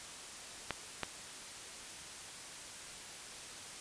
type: clicks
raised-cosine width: 0.3 ms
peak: -18 dBFS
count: 2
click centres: 0.707 / 1.033 s
effects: white hiss -48 dBFS RMS until 3.8 s + resampled to 22050 Hz